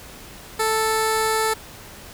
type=tone with low-pass filter; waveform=15% pulse; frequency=440 Hz; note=A4; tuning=in tune; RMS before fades=-21 dBFS; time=0.59-1.54 s; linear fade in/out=10 ms; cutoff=12000 Hz; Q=2; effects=pink hiss -41 dBFS RMS until 2.13 s